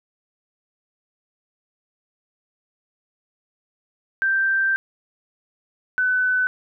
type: tone pair in turn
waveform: sine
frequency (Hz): 1568 / 1505.1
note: G6 / F#6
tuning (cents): 0 / +29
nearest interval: minor second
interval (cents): 71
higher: first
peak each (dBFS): -17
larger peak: neither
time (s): 4.22-4.76 / 5.98-6.47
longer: first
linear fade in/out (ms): 0
effects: none

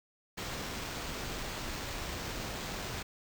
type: noise with sample-and-hold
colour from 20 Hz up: pink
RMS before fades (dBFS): -39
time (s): 0.37-3.03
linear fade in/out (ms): 10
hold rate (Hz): 11025
effects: none

